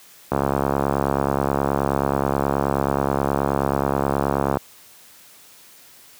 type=click train; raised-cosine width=1 ms; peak=-5 dBFS; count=296; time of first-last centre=0.32-4.571 s; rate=69.4 Hz; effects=white hiss -48 dBFS RMS until 6.19 s + high-pass 80 Hz 12 dB/octave